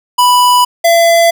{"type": "tone pair in turn", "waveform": "square", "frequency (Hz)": [987.8, 675.4], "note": ["B5", "E5"], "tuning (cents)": [0, 42], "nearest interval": "perfect fifth", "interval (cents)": 658, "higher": "first", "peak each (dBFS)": -6, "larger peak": "neither", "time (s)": [[0.18, 0.65], [0.84, 1.31]], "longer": "neither", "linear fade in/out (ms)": 10, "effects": []}